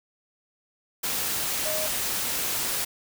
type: tone in noise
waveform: sine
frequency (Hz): 622.3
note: D#5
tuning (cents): 0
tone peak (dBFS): -30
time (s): 1.65-1.87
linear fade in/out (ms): 10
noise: white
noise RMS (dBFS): -28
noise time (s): 1.03-2.85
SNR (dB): -5
effects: none